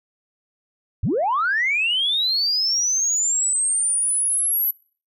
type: linear sweep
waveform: sine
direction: up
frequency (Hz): 59.9 to 11840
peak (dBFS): -17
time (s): 1.03-4.71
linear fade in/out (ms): 5
effects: noise-tail reverb RT60 0.4 s tail -24 dB re dry + tanh soft clip ceiling -13 dBFS